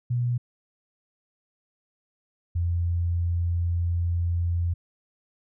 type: tone pair in turn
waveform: sine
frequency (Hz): 121.7 / 86.05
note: B2 / F2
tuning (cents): -25 / -25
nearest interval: tritone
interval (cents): 600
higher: first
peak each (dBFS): -22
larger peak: neither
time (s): 0.1-0.38 / 2.55-4.74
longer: second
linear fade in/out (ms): 10
effects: none